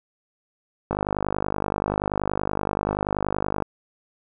click train, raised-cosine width 1 ms, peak -9 dBFS, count 138, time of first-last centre 0.91-3.623 s, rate 50.5 Hz, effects none

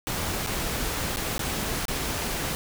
pink noise with dropouts, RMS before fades -29 dBFS, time 0.07-2.55 s, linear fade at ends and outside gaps 0 ms, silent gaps 0.464-0.471 / 1.161-1.17 / 1.38-1.393 / 1.854-1.882 s, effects none

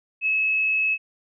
sine tone, 2584 Hz, E7, 35 cents flat, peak -19 dBFS, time 0.21-0.98 s, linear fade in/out 50 ms, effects none

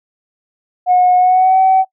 sine tone with pitch glide, 726 to 759.9 Hz, F#5 to F#5, -33 to +46 cents, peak -6 dBFS, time 0.86-1.85 s, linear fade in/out 50 ms, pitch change +79 cents, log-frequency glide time 1.17-1.59 s, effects noise-tail reverb RT60 0.1 s tail -23 dB re dry + tanh soft clip ceiling -3 dBFS

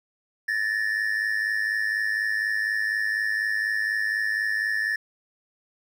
triangle tone pair together, 1742 / 1846.1 Hz, A6 / A#6, -18 / -17 cents, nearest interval minor second, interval 101 cents, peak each -23 / -26 dBFS, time 0.48-4.96 s, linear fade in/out 5 ms, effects none

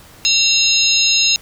sine tone cluster, 2740 / 3759 / 4110 / 5150 / 6520 Hz, F7 / A#7 / C8 / E8 / G#8, -34 / +14 / -32 / -41 / -33 cents, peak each -18 dBFS, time 0.25-1.36 s, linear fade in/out 0 ms, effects pink hiss -43 dBFS RMS until 1.41 s

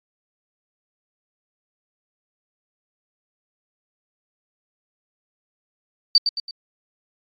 sine tone with echo, 4614 Hz, D8, 31 cents flat, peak -10 dBFS, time 6.15-6.18 s, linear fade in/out 2 ms, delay 110 ms, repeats 3, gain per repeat -7 dB, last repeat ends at 6.51 s, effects AAC 32 kbps

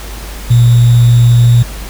sine tone with sample-and-hold, 119.4 Hz, A#2, 42 cents sharp, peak -3 dBFS, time 0.5-1.63 s, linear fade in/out 10 ms, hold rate 3675 Hz, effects added 51 Hz sine -23 dBFS peak until 1.89 s + pink hiss -29 dBFS RMS until 1.89 s

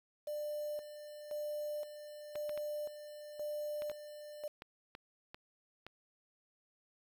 sine tone with tremolo, 596 Hz, D5, 25 cents sharp, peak -37 dBFS, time 0.27-4.48 s, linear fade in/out 5 ms, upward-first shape square, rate 0.96 Hz, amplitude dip 65%
clicks, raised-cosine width 0.3 ms, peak -31 dBFS, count 9, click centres 2.357 / 2.494 / 2.576 / 3.821 / 3.898 / 4.621 / 4.951 / 5.345 / 5.866 s
effects 9-bit

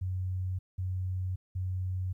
sine tone bursts, 92.5 Hz, F#2, in tune, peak -30 dBFS, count 3, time 0.01-2.13 s, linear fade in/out 10 ms, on 580 ms, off 190 ms, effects 12-bit

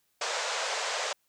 pink band-pass noise, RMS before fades -32 dBFS, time 0.21-1.13 s, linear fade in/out 5 ms, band 480 to 7700 Hz, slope 48 dB/octave, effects white hiss -73 dBFS RMS until 1.28 s

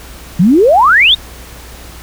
sine exponential sweep, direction up, 160 to 3800 Hz, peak -4 dBFS, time 0.39-1.15 s, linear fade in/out 10 ms, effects added 60 Hz sine -33 dBFS peak until 2.02 s + pink hiss -34 dBFS RMS until 2.02 s

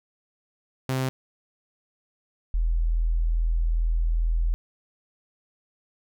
sawtooth / sine tone pair in turn, 130.81 / 41.2 Hz, C3 / E1, 0 / 0 cents, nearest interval octave + minor sixth, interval 2000 cents, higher first, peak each -20 dBFS, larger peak neither, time 0.89-1.09 / 2.54-4.54 s, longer second, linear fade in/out 0 ms, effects none

